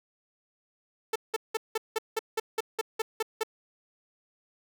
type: tone bursts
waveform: sawtooth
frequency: 442.5 Hz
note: A4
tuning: 10 cents sharp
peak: -22 dBFS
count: 12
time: 1.13-3.434 s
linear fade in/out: 5 ms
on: 27 ms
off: 180 ms
effects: none